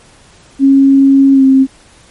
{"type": "tone with pitch glide", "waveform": "sine", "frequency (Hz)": [272.9, 266.5], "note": ["C#4", "C4"], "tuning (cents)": [-27, 32], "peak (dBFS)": -3, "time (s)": [0.59, 1.67], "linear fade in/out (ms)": 50, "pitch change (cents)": -41, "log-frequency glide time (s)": [1.33, 1.43], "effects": ["pink hiss -43 dBFS RMS until 2.1 s", "MP3 48 kbps"]}